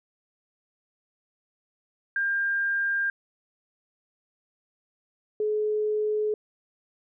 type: tone pair in turn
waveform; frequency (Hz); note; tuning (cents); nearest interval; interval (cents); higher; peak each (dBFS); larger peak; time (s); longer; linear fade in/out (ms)
sine; 1600 / 425.4; G6 / G#4; +35 / +42; octave + major seventh; 2293; first; -23; neither; 2.16-3.1 / 5.4-6.34; neither; 2
effects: none